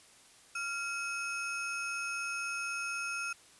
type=ring-modulated tone; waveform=square; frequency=1970 Hz; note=B6; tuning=5 cents flat; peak=-32 dBFS; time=0.55-3.33 s; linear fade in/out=5 ms; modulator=582 Hz; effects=white hiss -59 dBFS RMS until 3.59 s + resampled to 24000 Hz